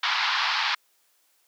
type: band-pass noise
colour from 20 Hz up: pink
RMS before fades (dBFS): -25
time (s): 0.03-0.75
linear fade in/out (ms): 5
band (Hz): 860 to 4900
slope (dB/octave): 48
effects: white hiss -66 dBFS RMS until 1.47 s + high-pass 400 Hz 12 dB/octave